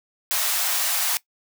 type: high-pass noise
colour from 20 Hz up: white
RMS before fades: -23 dBFS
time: 0.31-1.17 s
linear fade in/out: 0 ms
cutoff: 610 Hz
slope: 48 dB/octave
effects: noise-tail reverb RT60 0.1 s tail -19 dB re dry